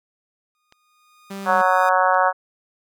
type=tone with exponential growth; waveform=sawtooth; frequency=1229 Hz; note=D#6; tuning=22 cents flat; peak=-27 dBFS; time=0.55-1.89 s; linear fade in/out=0 ms; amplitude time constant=290 ms
type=clicks; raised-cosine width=0.2 ms; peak=-30 dBFS; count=2; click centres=0.724 / 2.144 s
type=tone; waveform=sawtooth; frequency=196.2 Hz; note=G3; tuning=2 cents sharp; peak=-26 dBFS; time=1.3-1.62 s; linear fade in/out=10 ms
type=harmonic tone; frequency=185 Hz; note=F#3; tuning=in tune; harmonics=3 / 4 / 5 / 6 / 7 / 8 / 9; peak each=-22 / -20 / -21 / -21 / -24 / -24 / -28 dBFS; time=1.45-2.33 s; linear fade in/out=50 ms
effects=none